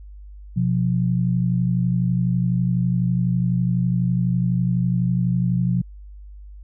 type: tone pair together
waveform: sine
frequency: 125.58 / 177.6 Hz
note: B2 / F3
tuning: +29 / +29 cents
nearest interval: tritone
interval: 600 cents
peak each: -20 dBFS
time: 0.56-5.82 s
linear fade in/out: 10 ms
effects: added 50 Hz sine -37 dBFS peak until 6.63 s